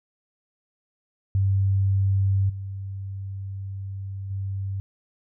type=tone with level steps; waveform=sine; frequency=97.4 Hz; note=G2; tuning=11 cents flat; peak=-18 / -30 / -26 dBFS; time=1.35-4.8 s; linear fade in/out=0 ms; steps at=2.49 / 4.3 s; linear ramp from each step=10 ms; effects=none